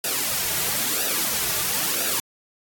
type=noise with flanger; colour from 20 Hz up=white; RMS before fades=-24 dBFS; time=0.04-2.2 s; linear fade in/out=2 ms; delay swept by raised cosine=0.92 to 3.92 ms; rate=1 Hz; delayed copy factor=-0.7; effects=AAC 64 kbps